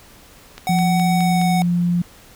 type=click train; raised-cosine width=0.2 ms; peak=-16 dBFS; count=5; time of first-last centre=0.58-1.415 s; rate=4.79 Hz
type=tone with pitch glide; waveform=square; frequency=749 to 742.5 Hz; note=F#5 to F#5; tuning=+21 to +6 cents; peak=-20 dBFS; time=0.67-1.62 s; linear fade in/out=0 ms; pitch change=-15 cents; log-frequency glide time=1.14-1.45 s
type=tone; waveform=sine; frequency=174.61 Hz; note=F3; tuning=in tune; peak=-15 dBFS; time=0.69-2.02 s; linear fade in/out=5 ms
effects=pink hiss -46 dBFS RMS until 2.35 s